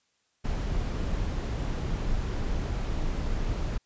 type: noise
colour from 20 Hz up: brown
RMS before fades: -29 dBFS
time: 0.44-3.78 s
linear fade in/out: 10 ms
effects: white hiss -72 dBFS RMS until 3.85 s + resampled to 16000 Hz